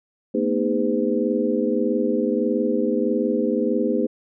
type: tone cluster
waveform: sine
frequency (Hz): 224 / 245.6 / 310.1 / 407 / 508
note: A3 / B3 / D#4 / G#4 / B4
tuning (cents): +31 / -9 / -6 / -35 / +49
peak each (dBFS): -25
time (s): 0.34-4.07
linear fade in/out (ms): 10
effects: none